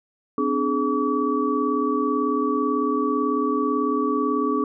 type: tone cluster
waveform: sine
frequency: 257.9 / 296 / 421.4 / 1143 Hz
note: C4 / D4 / G#4 / D6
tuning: -25 / +14 / +25 / -47 cents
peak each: -25 dBFS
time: 0.38-4.64 s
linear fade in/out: 2 ms
effects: none